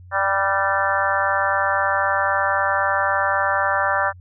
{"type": "harmonic tone with a mistuned harmonic", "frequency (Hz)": 196.1, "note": "G3", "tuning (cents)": 1, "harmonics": [3, 4, 5, 6, 7, 8, 9], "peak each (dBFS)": [-25, -25, -25, -25, -25, -25, -25], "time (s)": [0.11, 4.13], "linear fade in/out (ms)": 50, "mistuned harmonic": 8, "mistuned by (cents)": -36, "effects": ["added 90 Hz sine -40 dBFS peak until 4.2 s"]}